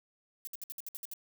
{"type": "noise bursts", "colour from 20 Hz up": "violet", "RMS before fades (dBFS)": -41, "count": 9, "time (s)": [0.45, 1.136], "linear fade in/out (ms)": 0, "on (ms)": 22, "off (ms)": 61, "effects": []}